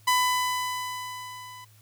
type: tone with level ramp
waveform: sawtooth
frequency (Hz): 1000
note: B5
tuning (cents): +21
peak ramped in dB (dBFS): -15 to -39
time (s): 0.07-1.65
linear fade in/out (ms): 10
effects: added 107 Hz sine -54 dBFS peak until 1.81 s + white hiss -60 dBFS RMS until 1.81 s